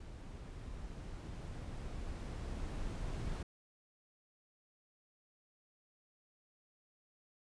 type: noise with level ramp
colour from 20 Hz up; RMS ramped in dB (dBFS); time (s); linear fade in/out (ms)
brown; -49 to -39; 0-3.43; 5
effects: resampled to 22050 Hz